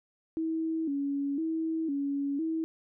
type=tone with vibrato; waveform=sine; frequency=301.1 Hz; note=D4; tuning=43 cents sharp; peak=-28 dBFS; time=0.37-2.64 s; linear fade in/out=0 ms; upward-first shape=square; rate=0.99 Hz; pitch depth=120 cents each way; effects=none